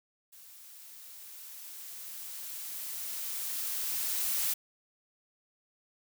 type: noise with level ramp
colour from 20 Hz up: blue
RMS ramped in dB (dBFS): -53 to -30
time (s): 0.32-4.54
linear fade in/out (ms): 10
effects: none